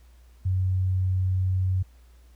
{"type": "tone", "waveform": "sine", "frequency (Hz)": 93.2, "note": "F#2", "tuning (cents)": 13, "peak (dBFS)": -21, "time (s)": [0.45, 1.83], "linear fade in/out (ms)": 10, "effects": ["added 60 Hz sine -50 dBFS peak until 2.35 s", "pink hiss -64 dBFS RMS until 2.35 s"]}